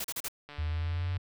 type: noise bursts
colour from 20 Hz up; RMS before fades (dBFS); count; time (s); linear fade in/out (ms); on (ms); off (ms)
white; -35; 4; 0-0.284; 5; 44; 36
type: click train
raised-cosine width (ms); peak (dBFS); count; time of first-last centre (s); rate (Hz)
0.3; -30; 100; 0.49-1.168; 146
type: exponential sweep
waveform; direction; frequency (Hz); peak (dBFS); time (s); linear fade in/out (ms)
sine; up; 77.78 to 93; -29; 0.58-1.18; 10
effects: none